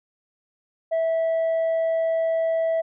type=tone; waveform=sine; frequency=654 Hz; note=E5; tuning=14 cents flat; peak=-17 dBFS; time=0.91-2.82 s; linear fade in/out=20 ms; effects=tanh soft clip ceiling -19 dBFS